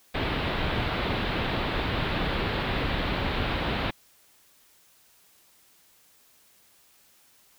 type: low-pass noise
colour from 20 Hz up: pink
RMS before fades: -28 dBFS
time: 0.14-3.91 s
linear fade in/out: 10 ms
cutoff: 4000 Hz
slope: 48 dB/octave
effects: white hiss -60 dBFS RMS until 7.58 s